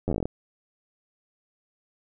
slowing click train, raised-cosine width 2 ms, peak -14 dBFS, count 11, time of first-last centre 0.08-0.255 s, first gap 10 ms, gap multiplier 1.12, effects none

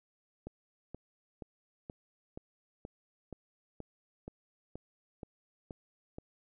click train, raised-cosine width 2 ms, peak -29 dBFS, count 13, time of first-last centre 0.47-6.184 s, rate 2.1 Hz, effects none

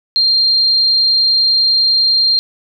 sine tone, 4190 Hz, C8, 2 cents sharp, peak -9 dBFS, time 0.16-2.39 s, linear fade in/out 0 ms, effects none

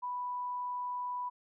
sine tone, 987.8 Hz, B5, in tune, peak -34 dBFS, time 0.02-1.3 s, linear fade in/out 20 ms, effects none

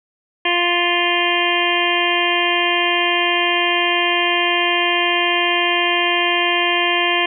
harmonic tone, 349.2 Hz, F4, in tune, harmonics 1 / 2 / 3 / 5 / 6 / 7 / 8 / 9, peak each -23 / -23 / -23 / -23 / -23 / -23 / -23 / -23 dBFS, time 0.45-7.26 s, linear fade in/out 5 ms, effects none

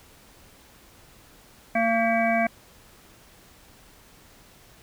harmonic tone with a mistuned harmonic, 228 Hz, A#3, 38 cents flat, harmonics 1 / 3 / 5 / 7 / 9 / 10, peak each -26 / -22 / -35 / -31 / -33 / -28 dBFS, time 1.75-2.47 s, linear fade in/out 5 ms, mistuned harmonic 9, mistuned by -63 cents, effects pink hiss -53 dBFS RMS until 4.82 s

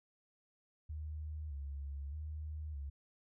sine tone with vibrato, 73.3 Hz, D2, 3 cents flat, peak -40 dBFS, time 0.89-2.9 s, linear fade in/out 10 ms, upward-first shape square, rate 0.81 Hz, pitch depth 77 cents each way, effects none

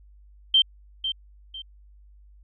sine tone with echo, 3136 Hz, G7, in tune, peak -14 dBFS, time 0.54-0.62 s, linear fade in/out 5 ms, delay 500 ms, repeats 2, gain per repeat -10 dB, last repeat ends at 1.62 s, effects added 50 Hz sine -49 dBFS peak until 2.43 s

